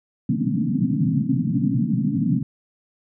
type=band-pass noise; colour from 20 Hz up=white; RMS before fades=-21 dBFS; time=0.29-2.43 s; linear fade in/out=5 ms; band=120 to 280 Hz; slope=96 dB/octave; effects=none